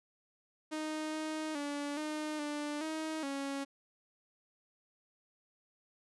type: tone with pitch steps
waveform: sawtooth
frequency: 310 / 311.8 / 288.2 / 305.6 / 295 / 315.4 / 276.6 Hz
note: D#4 / D#4 / D4 / D#4 / D4 / D#4 / C#4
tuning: -6 / +4 / -33 / -31 / +8 / +24 / -4 cents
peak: -32 dBFS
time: 0.71-3.65 s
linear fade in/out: 20 ms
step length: 420 ms
effects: resampled to 24000 Hz